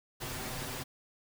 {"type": "noise with comb filter", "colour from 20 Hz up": "pink", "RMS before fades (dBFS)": -39, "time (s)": [0.2, 0.84], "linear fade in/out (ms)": 20, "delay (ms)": 7.9, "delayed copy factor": 1, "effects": []}